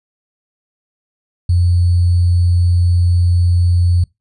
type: tone with sample-and-hold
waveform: sine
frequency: 88 Hz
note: F2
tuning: 14 cents sharp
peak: -9 dBFS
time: 1.49-4.04 s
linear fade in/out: 5 ms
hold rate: 4410 Hz
effects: noise-tail reverb RT60 0.2 s tail -25 dB re dry + resampled to 24000 Hz